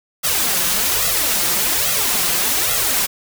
white noise with flanger, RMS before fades -18 dBFS, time 0.23-3.07 s, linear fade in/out 20 ms, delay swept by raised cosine 1.5 to 5.9 ms, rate 1.2 Hz, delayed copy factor +1, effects none

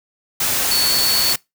sine tone in noise, 4435 Hz, C#8, in tune, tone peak -16 dBFS, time 0.71-1.33 s, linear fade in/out 5 ms, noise white, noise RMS -19 dBFS, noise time 0.4-1.36 s, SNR 0 dB, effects noise-tail reverb RT60 0.2 s tail -24 dB re dry

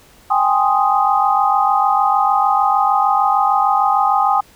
sine chord, Ab major seventh, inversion third, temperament equal, 784 / 830.6 / 1046.5 / 1244.5 Hz, G5 / Ab5 / C6 / Eb6, 0 / 0 / 0 / 0 cents, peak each -16 / -17 / -21 / -17 dBFS, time 0.3-4.41 s, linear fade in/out 10 ms, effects pink hiss -48 dBFS RMS until 4.55 s

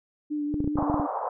sine tone with vibrato, 295.8 Hz, D4, 13 cents sharp, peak -26 dBFS, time 0.3-1.07 s, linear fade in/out 20 ms, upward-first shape triangle, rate 5.1 Hz, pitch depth 27 cents each way
clicks, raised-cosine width 3 ms, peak -16 dBFS, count 10, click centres 0.542 / 0.604 / 0.644 / 0.676 / 0.756 / 0.787 / 0.826 / 0.899 / 0.943 / 0.998 s
white band-pass noise, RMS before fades -30 dBFS, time 0.77-1.29 s, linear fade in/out 2 ms, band 510 to 1100 Hz, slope 48 dB/octave
effects none

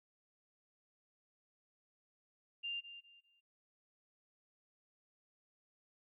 sine tone with echo, 2794 Hz, F7, in tune, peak -38 dBFS, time 2.63-2.81 s, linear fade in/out 20 ms, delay 200 ms, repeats 3, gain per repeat -11 dB, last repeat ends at 3.41 s, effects noise-tail reverb RT60 0.2 s tail -23 dB re dry

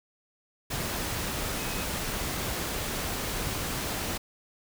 sine tone in noise, 2539 Hz, D#7, 34 cents sharp, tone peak -43 dBFS, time 1.56-1.84 s, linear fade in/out 10 ms, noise pink, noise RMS -32 dBFS, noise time 0.7-4.18 s, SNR -14 dB, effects none

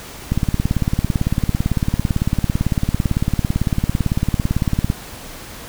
click train, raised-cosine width 5 ms, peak -4 dBFS, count 83, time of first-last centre 0.32-4.901 s, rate 17.9 Hz, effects pink hiss -35 dBFS RMS until 5.68 s

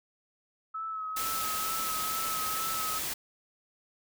sine tone with vibrato, 1294 Hz, E6, 32 cents flat, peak -33 dBFS, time 0.74-2.99 s, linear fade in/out 10 ms, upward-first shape sine, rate 2.2 Hz, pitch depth 28 cents each way
white noise, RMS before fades -34 dBFS, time 1.16-3.14 s, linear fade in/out 10 ms
effects none

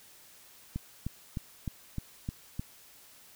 click train, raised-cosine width 5 ms, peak -21 dBFS, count 7, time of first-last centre 0.76-2.595 s, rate 3.27 Hz, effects white hiss -56 dBFS RMS until 3.35 s

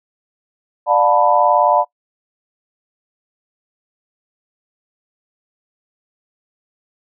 sine chord, B half-diminished seventh, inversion first, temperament just, 592.7 / 711.2 / 889 / 987.8 Hz, D5 / F5 / A5 / B5, +16 / +31 / +18 / 0 cents, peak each -16 dBFS, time 0.86-1.85 s, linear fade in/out 50 ms, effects noise-tail reverb RT60 0.1 s tail -21 dB re dry

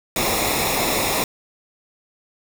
pink noise with comb filter, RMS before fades -21 dBFS, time 0.16-1.24 s, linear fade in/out 2 ms, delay 0.65 ms, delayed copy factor -0.7, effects none

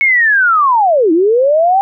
sine linear two-way sweep, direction down then up, 2217 to 310 to 798 Hz, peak -7 dBFS, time 0.01-1.81 s, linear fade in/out 0 ms, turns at 1.12 s, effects none

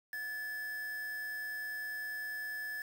triangle tone with quantisation, 1735 Hz, A6, 25 cents flat, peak -36 dBFS, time 0.13-2.82 s, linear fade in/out 2 ms, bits 8, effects none

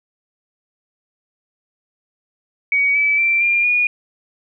sine tone with pitch steps, 2255 / 2301 / 2348 / 2396 / 2445 Hz, C#7 / D7 / D7 / D7 / D#7, +29 / -36 / -1 / +34 / -31 cents, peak -13 dBFS, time 2.72-3.87 s, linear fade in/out 2 ms, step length 230 ms, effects none

